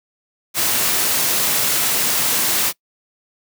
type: noise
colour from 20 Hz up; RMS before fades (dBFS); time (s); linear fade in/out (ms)
white; -18; 0.54-2.73; 50
effects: noise-tail reverb RT60 0.1 s tail -23 dB re dry + high-pass 100 Hz 12 dB/octave